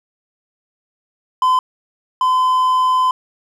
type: tone pair in turn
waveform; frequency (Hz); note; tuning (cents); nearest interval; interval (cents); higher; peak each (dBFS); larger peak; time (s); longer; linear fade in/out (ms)
triangle; 1021 / 1021; C6 / C6; -43 / -43; unison; 0; neither; -9 / -10; first; 1.42-1.59 / 2.21-3.11; second; 2
effects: none